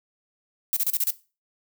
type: noise bursts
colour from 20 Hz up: violet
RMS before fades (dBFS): -23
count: 6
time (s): 0.73-1.105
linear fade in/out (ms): 0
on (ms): 35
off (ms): 33
effects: noise-tail reverb RT60 0.3 s tail -17 dB re dry